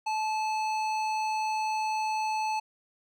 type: tone with hard clipping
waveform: triangle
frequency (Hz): 868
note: A5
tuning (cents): -24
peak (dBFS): -29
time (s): 0.06-2.6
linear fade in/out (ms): 10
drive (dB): 17
effects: none